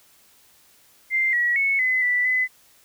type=tone with pitch steps; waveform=sine; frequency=2091 / 1923 / 2203 / 2026 / 1973 / 2016 Hz; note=C7 / B6 / C#7 / B6 / B6 / B6; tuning=-2 / -47 / -11 / +44 / -2 / +35 cents; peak=-18 dBFS; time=1.1-2.48 s; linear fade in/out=50 ms; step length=230 ms; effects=white hiss -56 dBFS RMS until 2.84 s